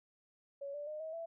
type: tone with pitch steps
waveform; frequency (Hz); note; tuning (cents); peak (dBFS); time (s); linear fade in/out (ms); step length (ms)
sine; 560 / 584.5 / 610 / 636.6 / 664.4; C#5 / D5 / D#5 / D#5 / E5; +18 / -8 / -34 / +39 / +13; -40; 0.61-1.26; 10; 130
effects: none